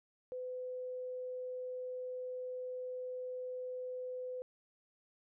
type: tone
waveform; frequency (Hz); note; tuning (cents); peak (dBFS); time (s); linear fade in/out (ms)
sine; 505; B4; +39; -39; 0.32-4.42; 0
effects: none